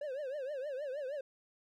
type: tone with vibrato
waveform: triangle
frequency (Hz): 554.4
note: C#5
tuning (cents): 0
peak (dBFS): -35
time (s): 0.01-1.21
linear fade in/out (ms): 5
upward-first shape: triangle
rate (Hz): 6.4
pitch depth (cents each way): 190
effects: none